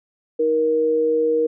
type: tone pair together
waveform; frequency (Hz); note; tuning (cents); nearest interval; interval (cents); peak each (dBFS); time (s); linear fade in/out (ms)
sine; 315 / 471.9; D#4 / A#4; +21 / +21; perfect fifth; 700; -25 / -16; 0.39-1.47; 10
effects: none